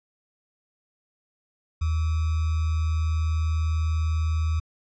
sine tone with sample-and-hold, 79.8 Hz, D#2, 44 cents sharp, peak -21 dBFS, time 1.81-4.6 s, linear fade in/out 10 ms, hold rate 1225 Hz, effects resampled to 16000 Hz

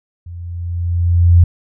sine tone with level ramp, 86.5 Hz, F2, 16 cents flat, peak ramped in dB -28 to -3 dBFS, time 0.26-1.44 s, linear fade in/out 5 ms, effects none

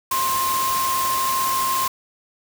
sine tone in noise, 1056 Hz, C6, 16 cents sharp, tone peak -20 dBFS, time 0.11-1.88 s, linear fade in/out 5 ms, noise white, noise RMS -26 dBFS, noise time 0.11-1.88 s, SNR +3 dB, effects none

